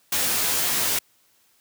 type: noise with comb filter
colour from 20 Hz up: white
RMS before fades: -23 dBFS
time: 0.12-0.99 s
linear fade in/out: 5 ms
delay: 14 ms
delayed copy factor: +0.7
effects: white hiss -62 dBFS RMS until 1.6 s + high-pass 60 Hz 12 dB/octave